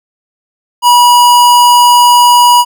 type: tone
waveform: square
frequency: 970 Hz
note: B5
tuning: 31 cents flat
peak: -3 dBFS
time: 0.82-2.65 s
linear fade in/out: 50 ms
effects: none